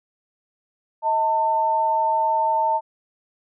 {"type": "tone pair together", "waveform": "sine", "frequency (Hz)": [634.3, 897], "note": ["D#5", "A5"], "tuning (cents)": [33, 33], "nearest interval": "tritone", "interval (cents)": 600, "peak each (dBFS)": [-25, -18], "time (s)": [1.02, 2.81], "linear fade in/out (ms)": 50, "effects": []}